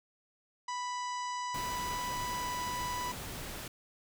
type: harmonic tone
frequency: 987.8 Hz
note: B5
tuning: in tune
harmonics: 1 / 2 / 3 / 4 / 5 / 6 / 7 / 8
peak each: -35 / -45 / -50 / -52 / -50 / -50 / -54 / -54 dBFS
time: 0.68-3.12 s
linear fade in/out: 5 ms
type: noise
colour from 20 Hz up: pink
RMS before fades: -42 dBFS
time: 1.54-3.68 s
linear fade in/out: 5 ms
effects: none